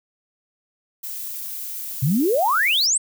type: noise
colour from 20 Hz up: violet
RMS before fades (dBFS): -31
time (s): 1.03-2.87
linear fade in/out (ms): 10
type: exponential sweep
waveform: sine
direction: up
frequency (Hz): 121.8 to 8700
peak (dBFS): -16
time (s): 2.02-2.98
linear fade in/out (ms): 10
effects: none